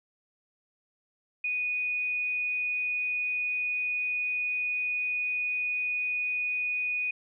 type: tone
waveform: sine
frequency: 2476 Hz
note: D#7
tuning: 9 cents flat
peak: -27 dBFS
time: 1.44-7.11 s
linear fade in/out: 5 ms
effects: none